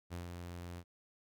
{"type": "tone with ADSR envelope", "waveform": "sawtooth", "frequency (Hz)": 87.31, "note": "F2", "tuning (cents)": 0, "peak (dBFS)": -36, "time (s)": [0.1, 0.84], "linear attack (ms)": 32, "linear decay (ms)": 130, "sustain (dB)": -4, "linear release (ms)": 59, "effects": []}